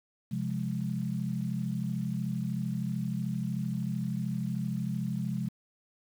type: chord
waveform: sine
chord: F minor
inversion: second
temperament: equal with one note detuned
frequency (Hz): 131.65 / 174.61 / 207.7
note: C3 / F3 / Ab3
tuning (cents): +11 / 0 / 0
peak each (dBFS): -34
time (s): 0.31-5.49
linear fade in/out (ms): 10
effects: 9-bit